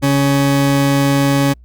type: tone pair together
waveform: 40% pulse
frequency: 139.4 / 278.8 Hz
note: C#3 / C#4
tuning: +10 / +10 cents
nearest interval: octave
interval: 1200 cents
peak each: -14 dBFS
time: 0.02-1.54 s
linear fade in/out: 20 ms
effects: added 60 Hz sine -39 dBFS peak until 1.64 s + Opus 48 kbps